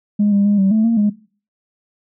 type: tone with pitch steps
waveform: sine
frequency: 207 / 200.8 / 205.1 / 193.2 / 218.4 / 229.6 / 207.8 Hz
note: G#3 / G3 / G#3 / G3 / A3 / A#3 / G#3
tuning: -5 / +42 / -21 / -25 / -13 / -26 / +1 cents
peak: -10 dBFS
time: 0.19-1.1 s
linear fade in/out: 10 ms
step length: 130 ms
effects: noise-tail reverb RT60 0.4 s tail -19 dB re dry + tanh soft clip ceiling -8 dBFS